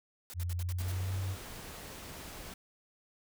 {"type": "noise bursts", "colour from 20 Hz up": "white", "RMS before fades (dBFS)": -46, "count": 7, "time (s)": [0.3, 0.918], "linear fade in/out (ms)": 0, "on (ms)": 36, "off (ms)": 61}
{"type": "tone with pitch glide", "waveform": "sine", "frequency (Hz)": [87.31, 94.66], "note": ["F2", "F#2"], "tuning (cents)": [0, 40], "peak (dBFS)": -32, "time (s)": [0.34, 1.37], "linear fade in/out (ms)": 50, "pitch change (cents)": 140, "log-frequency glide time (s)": [0.56, 1.14]}
{"type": "noise", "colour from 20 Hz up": "pink", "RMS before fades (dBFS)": -46, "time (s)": [0.8, 2.54], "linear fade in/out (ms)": 5}
{"effects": []}